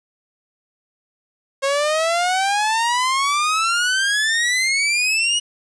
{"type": "exponential sweep", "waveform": "sawtooth", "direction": "up", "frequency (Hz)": [540, 2925], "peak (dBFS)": -13, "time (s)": [1.62, 5.4], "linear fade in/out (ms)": 20, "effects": ["resampled to 22050 Hz", "8-bit"]}